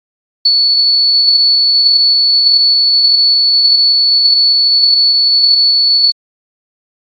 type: tone with ADSR envelope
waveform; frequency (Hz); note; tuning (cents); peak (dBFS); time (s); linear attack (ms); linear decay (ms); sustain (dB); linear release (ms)
sine; 4435; C#8; 0; -4; 0.45-6.12; 7; 51; -3; 13
effects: AAC 32 kbps